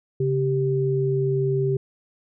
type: tone pair together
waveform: sine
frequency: 137.3 / 390.4 Hz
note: C#3 / G4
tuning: -16 / -7 cents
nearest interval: octave + tritone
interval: 1809 cents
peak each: -22 dBFS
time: 0.2-1.77 s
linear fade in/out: 5 ms
effects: none